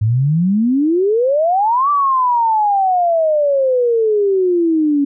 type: exponential two-way sweep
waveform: sine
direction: up then down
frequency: 103.1 to 1174.7 to 278.6 Hz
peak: -11 dBFS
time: 0.01-5.05 s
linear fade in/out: 10 ms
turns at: 1.9 s
effects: none